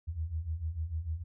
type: beating tone pair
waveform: sine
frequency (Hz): 76.3 / 83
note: D#2 / E2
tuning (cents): -33 / +12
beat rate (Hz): 6.7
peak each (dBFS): -38 / -34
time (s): 0.07-1.24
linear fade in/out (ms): 20
effects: none